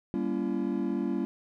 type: chord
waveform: triangle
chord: G diminished seventh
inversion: none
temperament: just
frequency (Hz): 196 / 235.2 / 282.2 / 338.7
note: G3 / Bb3 / Db4 / Fb4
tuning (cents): 0 / +16 / +31 / +47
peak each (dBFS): -31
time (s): 0.14-1.25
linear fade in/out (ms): 0
effects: none